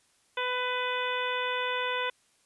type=harmonic tone; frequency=499.1 Hz; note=B4; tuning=18 cents sharp; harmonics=1 / 2 / 3 / 4 / 5 / 6 / 7; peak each=-34 / -33 / -35 / -37 / -37 / -40 / -38 dBFS; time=0.37-2.1 s; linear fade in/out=5 ms; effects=white hiss -67 dBFS RMS until 2.45 s + resampled to 24000 Hz